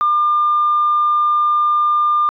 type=tone; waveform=sine; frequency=1200 Hz; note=D6; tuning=37 cents sharp; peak=-11 dBFS; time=0.01-2.29 s; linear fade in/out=0 ms; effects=tanh soft clip ceiling -7 dBFS